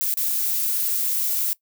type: noise with dropouts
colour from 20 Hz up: violet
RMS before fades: -23 dBFS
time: 0.01-1.53 s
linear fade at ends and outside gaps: 0 ms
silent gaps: 0.14-0.172 s
effects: noise-tail reverb RT60 0.1 s tail -21 dB re dry